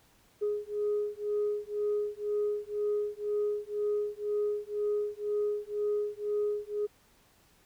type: beating tone pair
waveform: sine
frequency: 415.3 / 417.3 Hz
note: G#4 / G#4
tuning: 0 / +8 cents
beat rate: 2 Hz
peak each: -31 dBFS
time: 0.41-6.87 s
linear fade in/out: 20 ms
effects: tanh soft clip ceiling -23 dBFS + pink hiss -64 dBFS RMS until 7.65 s